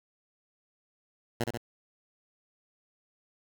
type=tone with echo; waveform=10% pulse; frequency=118 Hz; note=A#2; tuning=22 cents sharp; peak=-19 dBFS; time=1.4-1.44 s; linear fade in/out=5 ms; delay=68 ms; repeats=2; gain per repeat=-3 dB; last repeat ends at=1.576 s; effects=10-bit